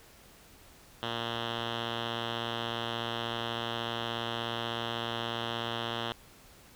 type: tone with low-pass filter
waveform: 5% pulse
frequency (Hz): 116.54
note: A#2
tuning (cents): 0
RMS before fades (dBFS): -35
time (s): 1.03-6.12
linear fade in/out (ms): 0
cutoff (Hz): 3200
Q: 3.6
effects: pink hiss -56 dBFS RMS until 6.75 s